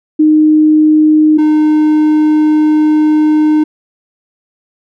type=tone pair in turn; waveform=sine / triangle; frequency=307.8 / 306.1 Hz; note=D#4 / D#4; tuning=-19 / -28 cents; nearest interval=unison; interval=9 cents; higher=first; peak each=-4 dBFS; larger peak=neither; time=0.19-1.38 / 1.38-3.64 s; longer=second; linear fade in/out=10 ms; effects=none